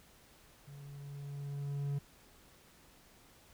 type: tone with level ramp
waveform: triangle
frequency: 141.7 Hz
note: C#3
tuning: 38 cents sharp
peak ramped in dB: -47 to -30 dBFS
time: 0.67-1.99 s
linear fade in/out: 10 ms
effects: pink hiss -62 dBFS RMS until 3.53 s